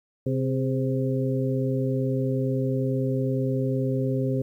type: harmonic tone with a mistuned harmonic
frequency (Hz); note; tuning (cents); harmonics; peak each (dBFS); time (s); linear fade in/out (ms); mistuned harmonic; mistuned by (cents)
130.81; C3; 0; 1 / 2 / 3 / 4; -25 / -28 / -30 / -31; 0.26-4.42; 5; 3; +57
effects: 10-bit